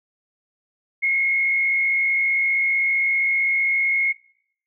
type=tone with frequency modulation; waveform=sine; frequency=2164 Hz; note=C#7; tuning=42 cents flat; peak=-17 dBFS; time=1.02-4.13 s; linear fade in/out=20 ms; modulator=55.4 Hz; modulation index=0.68; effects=noise-tail reverb RT60 0.7 s tail -24 dB re dry